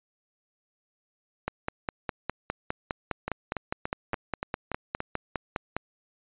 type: two click trains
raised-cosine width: 0.5 ms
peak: -15 / -13 dBFS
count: 7 / 22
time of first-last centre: 3.28-5.004 / 1.48-5.766 s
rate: 3.48 / 4.9 Hz
effects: resampled to 8000 Hz